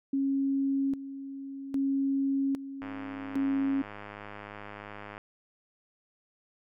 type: tone with tremolo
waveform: sine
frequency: 273.5 Hz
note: C#4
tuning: 23 cents flat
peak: -25 dBFS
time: 0.13-3.82 s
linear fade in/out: 5 ms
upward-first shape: square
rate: 0.62 Hz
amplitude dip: 75%
type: click train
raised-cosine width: 0.5 ms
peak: -27 dBFS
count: 244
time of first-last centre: 2.82-5.179 s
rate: 103 Hz
effects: none